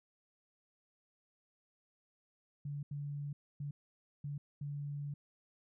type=tone bursts at uneven times; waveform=sine; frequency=144 Hz; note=D3; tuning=34 cents flat; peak=-38 dBFS; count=5; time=2.65-2.83 / 2.91-3.33 / 3.6-3.71 / 4.24-4.38 / 4.61-5.14 s; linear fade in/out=5 ms; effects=none